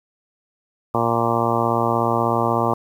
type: harmonic tone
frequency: 116.54 Hz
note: A#2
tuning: in tune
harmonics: 1 / 2 / 3 / 4 / 5 / 6 / 7 / 8 / 9 / 10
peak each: -26 / -26 / -26 / -26 / -26 / -26 / -26 / -26 / -26 / -26 dBFS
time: 0.94-2.74 s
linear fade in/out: 5 ms
effects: 8-bit